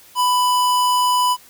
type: tone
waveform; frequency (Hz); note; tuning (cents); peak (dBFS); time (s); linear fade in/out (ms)
square; 994; B5; +11; -15; 0.15-1.37; 50
effects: white hiss -47 dBFS RMS until 1.49 s